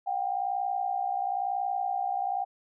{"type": "tone pair together", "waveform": "sine", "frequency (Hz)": [727, 788], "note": ["F#5", "G5"], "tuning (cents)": [-31, 9], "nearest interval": "minor second", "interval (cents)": 140, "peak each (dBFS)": [-31, -29], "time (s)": [0.06, 2.45], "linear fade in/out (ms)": 20, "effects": []}